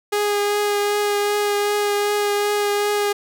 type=tone with vibrato; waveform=sawtooth; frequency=411.7 Hz; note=G#4; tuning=15 cents flat; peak=-14 dBFS; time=0.12-3.13 s; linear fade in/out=10 ms; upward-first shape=triangle; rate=2.6 Hz; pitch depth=15 cents each way; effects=none